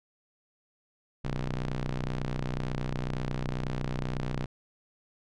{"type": "ring-modulated tone", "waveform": "sawtooth", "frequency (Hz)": 62, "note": "B1", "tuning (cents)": 7, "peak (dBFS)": -23, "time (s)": [1.24, 4.46], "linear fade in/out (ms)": 10, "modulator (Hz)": 76.1, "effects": ["low-pass 5000 Hz 12 dB/octave"]}